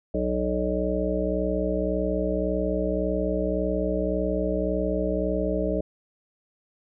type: harmonic tone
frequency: 61.8 Hz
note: B1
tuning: 2 cents sharp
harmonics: 1 / 3 / 5 / 7 / 9 / 10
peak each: -30 / -30 / -30 / -30 / -30 / -30 dBFS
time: 0.14-5.81 s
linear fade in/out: 5 ms
effects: none